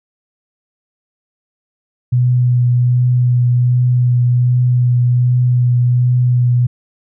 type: tone with vibrato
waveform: sine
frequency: 123.47 Hz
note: B2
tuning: in tune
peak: -9 dBFS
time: 2.12-6.67 s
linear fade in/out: 10 ms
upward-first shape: triangle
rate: 1.3 Hz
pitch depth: 16 cents each way
effects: none